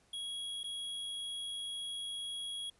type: tone with dropouts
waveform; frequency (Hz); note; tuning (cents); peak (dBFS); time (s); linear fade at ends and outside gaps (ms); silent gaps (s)
square; 3317; G#7; -3; -39; 0.13-2.7; 5; 0.633-0.641
effects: pink hiss -69 dBFS RMS until 2.79 s + resampled to 24000 Hz